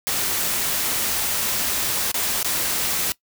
white noise with dropouts, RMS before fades -23 dBFS, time 0.07-3.12 s, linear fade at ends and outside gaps 0 ms, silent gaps 2.115-2.143 / 2.429-2.446 s, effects noise-tail reverb RT60 0.1 s tail -20 dB re dry

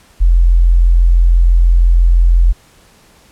sine tone, 43 Hz, F1, 26 cents flat, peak -5 dBFS, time 0.2-2.53 s, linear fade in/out 20 ms, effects pink hiss -47 dBFS RMS until 3.31 s + low-pass 12000 Hz 12 dB/octave

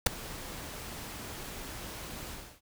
pink noise with ADSR envelope, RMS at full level -18 dBFS, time 0.06-2.61 s, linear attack 7 ms, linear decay 6 ms, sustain -24 dB, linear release 320 ms, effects none

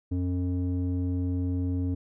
square tone with low-pass filter, 90 Hz, F#2, 47 cents flat, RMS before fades -28 dBFS, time 0.11-1.95 s, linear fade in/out 10 ms, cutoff 310 Hz, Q 2.4, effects none

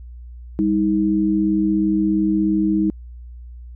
sine tone pair together, 199.26 / 316.3 Hz, G3 / D#4, +29 / +29 cents, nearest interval minor sixth, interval 800 cents, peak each -19 / -17 dBFS, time 0.59-2.9 s, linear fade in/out 0 ms, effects added 60 Hz sine -34 dBFS peak until 3.75 s

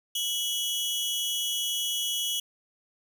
sawtooth tone pair together, 2960 / 3322 Hz, F#7 / G#7, 0 / 0 cents, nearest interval major second, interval 200 cents, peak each -27 dBFS, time 0.15-2.4 s, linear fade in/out 5 ms, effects none

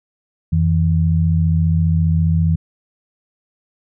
sine tone pair together, 87.31 / 162.18 Hz, F2 / E3, 0 / -28 cents, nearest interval major seventh, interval 1072 cents, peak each -15 dBFS, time 0.52-2.56 s, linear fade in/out 10 ms, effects none

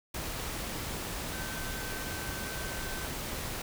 sine tone in noise, 1541 Hz, G6, 30 cents flat, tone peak -43 dBFS, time 1.33-3.06 s, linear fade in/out 5 ms, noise pink, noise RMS -37 dBFS, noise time 0.14-3.62 s, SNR -9 dB, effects none

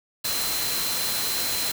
sine tone in noise, 4093 Hz, C8, 39 cents flat, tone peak -30 dBFS, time 0.24-1.72 s, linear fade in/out 10 ms, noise white, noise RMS -27 dBFS, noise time 0.24-1.72 s, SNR -6 dB, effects none

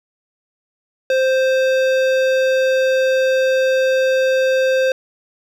sine tone with hard clipping, 523.3 Hz, C5, in tune, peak -15 dBFS, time 1.1-4.92 s, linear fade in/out 2 ms, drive 15 dB, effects none

